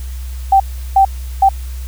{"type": "tone bursts at uneven times", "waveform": "sine", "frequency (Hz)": 779, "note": "G5", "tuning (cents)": -11, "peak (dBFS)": -5, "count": 3, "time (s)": [[0.52, 0.6], [0.96, 1.05], [1.42, 1.49]], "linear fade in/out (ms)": 5, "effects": ["added 63 Hz sine -22 dBFS peak until 1.87 s", "white hiss -40 dBFS RMS until 1.87 s"]}